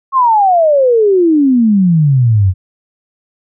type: exponential sweep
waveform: sine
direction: down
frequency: 1100 to 89.1 Hz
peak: -6 dBFS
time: 0.12-2.54 s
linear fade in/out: 50 ms
effects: none